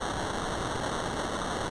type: noise with sample-and-hold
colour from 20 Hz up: blue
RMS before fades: -32 dBFS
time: 0-1.7 s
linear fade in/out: 20 ms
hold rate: 2450 Hz
effects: resampled to 22050 Hz